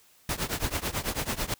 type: noise with tremolo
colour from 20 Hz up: pink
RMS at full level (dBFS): -27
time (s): 0.29-1.54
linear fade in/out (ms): 2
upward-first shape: triangle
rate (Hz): 9.1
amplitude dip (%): 95
effects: white hiss -60 dBFS RMS until 1.59 s